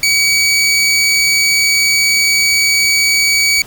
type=tone; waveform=20% pulse; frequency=2269 Hz; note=C#7; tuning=40 cents sharp; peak=-5 dBFS; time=0.03-3.62 s; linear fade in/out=2 ms; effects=pink hiss -36 dBFS RMS until 3.66 s